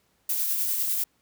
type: noise with tremolo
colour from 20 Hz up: violet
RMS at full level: -25 dBFS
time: 0.29-1.04 s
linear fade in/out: 5 ms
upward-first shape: triangle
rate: 10 Hz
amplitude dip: 35%
effects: pink hiss -68 dBFS RMS until 1.21 s + high-pass 60 Hz 12 dB/octave